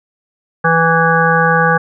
harmonic tone, 164.81 Hz, E3, in tune, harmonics 1 / 3 / 5 / 7 / 9 / 10, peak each -16 / -16 / -16 / -16 / -16 / -16 dBFS, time 0.64-1.78 s, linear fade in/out 10 ms, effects none

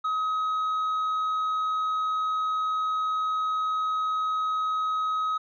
sine tone with tanh clipping, 1269 Hz, D#6, 34 cents sharp, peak -25 dBFS, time 0.04-5.38 s, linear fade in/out 10 ms, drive 3 dB, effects none

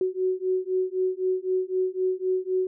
sine beating tone pair, 370 / 373.9 Hz, F#4 / F#4, 0 / +18 cents, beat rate 3.9 Hz, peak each -26 dBFS, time 0.01-2.67 s, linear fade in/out 2 ms, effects none

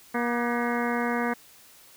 harmonic tone with a mistuned harmonic, 238.9 Hz, A#3, 43 cents sharp, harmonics 1 / 2 / 3 / 4 / 5 / 6 / 7 / 8 / 9, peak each -28 / -31 / -33 / -34 / -35 / -36 / -36 / -37 / -38 dBFS, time 0.14-1.34 s, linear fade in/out 10 ms, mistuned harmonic 6, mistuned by +88 cents, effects white hiss -53 dBFS RMS until 1.96 s

